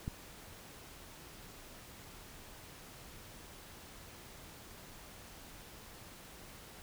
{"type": "click", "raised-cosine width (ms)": 5, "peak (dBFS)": -25, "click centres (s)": 0.079, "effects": ["pink hiss -53 dBFS RMS until 6.82 s"]}